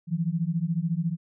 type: beating tone pair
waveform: sine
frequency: 160.2 / 174.2 Hz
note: E3 / F3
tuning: -49 / -4 cents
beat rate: 14 Hz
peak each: -27 dBFS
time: 0.07-1.17 s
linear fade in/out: 50 ms
effects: none